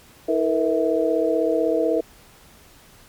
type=tone cluster; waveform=sine; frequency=323.1 / 450.8 / 486.8 / 649 Hz; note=E4 / A4 / B4 / E5; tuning=-35 / +42 / -25 / -27 cents; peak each=-23 dBFS; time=0.28-2.01 s; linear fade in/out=10 ms; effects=pink hiss -50 dBFS RMS until 3.08 s + MP3 96 kbps